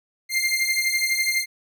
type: beating tone pair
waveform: sawtooth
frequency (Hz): 2098 / 2110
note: C7 / C7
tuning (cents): +4 / +14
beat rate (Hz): 12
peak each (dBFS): -20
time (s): 0.29-1.46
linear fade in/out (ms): 50
effects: none